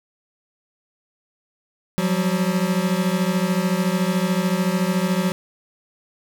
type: tone cluster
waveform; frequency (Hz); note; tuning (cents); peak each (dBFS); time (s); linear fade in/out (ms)
square; 177.3 / 191 / 374.4; F3 / G3 / F#4; +26 / -45 / +20; -22 / -23 / -30; 1.98-5.32; 0
effects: none